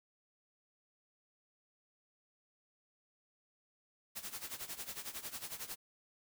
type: noise with tremolo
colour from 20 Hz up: white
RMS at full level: -42 dBFS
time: 4.15-5.76 s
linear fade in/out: 20 ms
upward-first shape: sine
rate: 11 Hz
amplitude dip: 80%
effects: none